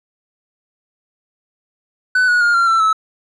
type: tone with pitch steps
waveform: triangle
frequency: 1500 / 1458.1 / 1417.4 / 1377.9 / 1339.4 / 1302.1 Hz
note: F#6 / F#6 / F6 / F6 / E6 / E6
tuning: +23 / -26 / +25 / -24 / +27 / -22 cents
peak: -9 dBFS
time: 2.15-2.93 s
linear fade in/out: 5 ms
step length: 130 ms
effects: resampled to 24000 Hz